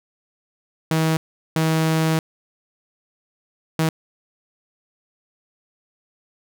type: tone bursts at uneven times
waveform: sawtooth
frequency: 160 Hz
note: D#3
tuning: 49 cents sharp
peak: -13 dBFS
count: 3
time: 0.91-1.17 / 1.56-2.19 / 3.79-3.89 s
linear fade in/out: 2 ms
effects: none